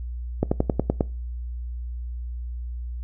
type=slowing click train; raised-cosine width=2 ms; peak=-6 dBFS; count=7; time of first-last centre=0.43-1.008 s; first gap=85 ms; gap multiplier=1.05; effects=noise-tail reverb RT60 0.3 s tail -22 dB re dry + added 60 Hz sine -29 dBFS peak until 3.03 s